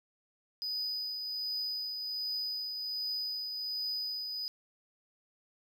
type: tone with tremolo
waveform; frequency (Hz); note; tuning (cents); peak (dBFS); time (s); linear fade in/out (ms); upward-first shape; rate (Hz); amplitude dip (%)
triangle; 4978; D#8; 0; -31; 0.62-4.48; 0; triangle; 1.3; 40
effects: none